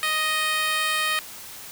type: tone with high-pass filter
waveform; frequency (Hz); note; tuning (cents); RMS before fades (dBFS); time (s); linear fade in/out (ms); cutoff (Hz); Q
10% pulse; 623; D#5; +2; -24; 0.03-1.19; 0; 1300; 1.1
effects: white hiss -40 dBFS RMS until 1.71 s